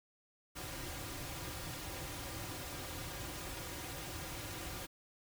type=noise with comb filter; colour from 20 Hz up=pink; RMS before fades=-44 dBFS; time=0.55-4.87 s; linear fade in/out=20 ms; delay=4.6 ms; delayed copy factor=-0.65; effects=none